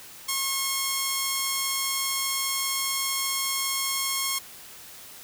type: tone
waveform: 5% pulse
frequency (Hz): 1083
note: C#6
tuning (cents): -41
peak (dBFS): -13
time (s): 0.28-4.39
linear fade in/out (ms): 10
effects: white hiss -45 dBFS RMS until 5.23 s